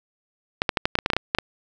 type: clicks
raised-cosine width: 0.3 ms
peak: -3 dBFS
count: 12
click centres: 0.619 / 0.692 / 0.772 / 0.855 / 0.954 / 0.988 / 1.061 / 1.102 / 1.134 / 1.166 / 1.349 / 1.386 s
effects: none